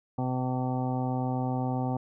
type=harmonic tone; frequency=127.7 Hz; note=C3; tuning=42 cents flat; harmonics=1 / 2 / 3 / 4 / 5 / 6 / 7 / 9; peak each=-30 / -31 / -43 / -39 / -42 / -35 / -40 / -47 dBFS; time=0.18-1.97 s; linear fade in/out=5 ms; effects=none